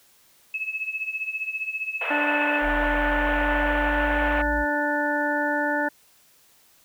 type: tone with tremolo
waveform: sine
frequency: 2589 Hz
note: E7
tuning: 32 cents flat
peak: -23 dBFS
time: 0.54-2.6 s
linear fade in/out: 2 ms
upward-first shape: triangle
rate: 15 Hz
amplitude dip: 85%
type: band-pass noise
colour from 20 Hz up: pink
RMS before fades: -31 dBFS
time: 2.01-4.42 s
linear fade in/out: 5 ms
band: 510 to 2900 Hz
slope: 48 dB/octave
type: harmonic tone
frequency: 293.7 Hz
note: D4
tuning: in tune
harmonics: 1 / 2 / 3 / 5 / 6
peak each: -28 / -28 / -28 / -28 / -28 dBFS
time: 2.1-5.89 s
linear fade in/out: 10 ms
type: linear sweep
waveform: sine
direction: up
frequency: 41.66 to 55 Hz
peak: -27 dBFS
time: 2.61-4.66 s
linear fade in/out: 50 ms
effects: white hiss -58 dBFS RMS until 6.84 s